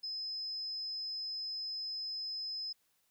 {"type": "tone", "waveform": "sine", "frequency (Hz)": 5100, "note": "D#8", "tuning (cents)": 42, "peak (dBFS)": -37, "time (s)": [0.03, 2.73], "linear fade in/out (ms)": 10, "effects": ["white hiss -75 dBFS RMS until 3.1 s"]}